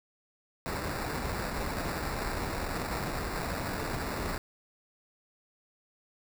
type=noise with sample-and-hold; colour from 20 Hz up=pink; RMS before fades=-34 dBFS; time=0.66-4.38 s; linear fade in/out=0 ms; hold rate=3150 Hz; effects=none